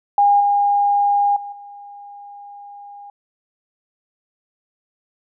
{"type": "tone with level steps", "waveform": "sine", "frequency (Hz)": 812, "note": "G#5", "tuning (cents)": -39, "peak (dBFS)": [-10, -13, -28, -35], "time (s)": [0.18, 3.1], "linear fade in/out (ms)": 2, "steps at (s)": [0.4, 1.36, 1.52], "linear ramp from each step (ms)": 5, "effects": []}